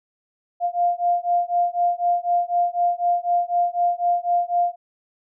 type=beating tone pair; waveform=sine; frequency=698.5 / 702.5 Hz; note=F5 / F5; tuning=0 / +10 cents; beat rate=4 Hz; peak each=-21 dBFS; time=0.6-4.76 s; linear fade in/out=50 ms; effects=none